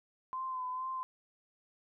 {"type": "tone with vibrato", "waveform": "sine", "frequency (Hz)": 1027, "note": "C6", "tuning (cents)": -33, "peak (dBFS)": -35, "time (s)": [0.33, 1.03], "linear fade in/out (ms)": 0, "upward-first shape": "sine", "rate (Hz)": 2.2, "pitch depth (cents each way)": 33, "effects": []}